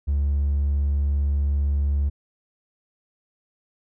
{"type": "tone", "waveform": "triangle", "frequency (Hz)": 71.2, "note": "C#2", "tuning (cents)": 47, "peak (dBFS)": -16, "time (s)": [0.07, 2.1], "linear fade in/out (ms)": 20, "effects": ["tanh soft clip ceiling -14 dBFS"]}